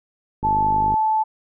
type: click train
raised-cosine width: 3 ms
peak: -16 dBFS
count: 27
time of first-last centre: 0.43-0.941 s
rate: 50.9 Hz
type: tone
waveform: sine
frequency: 872 Hz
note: A5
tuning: 16 cents flat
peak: -16 dBFS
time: 0.43-1.24 s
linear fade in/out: 20 ms
effects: none